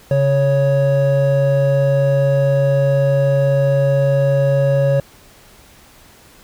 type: tone pair together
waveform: triangle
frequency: 138.6 / 554.4 Hz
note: C#3 / C#5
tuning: 0 / 0 cents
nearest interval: 2 octaves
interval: 2400 cents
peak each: -12 dBFS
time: 0.11-5 s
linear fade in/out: 2 ms
effects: tanh soft clip ceiling -4 dBFS + pink hiss -46 dBFS RMS until 6.43 s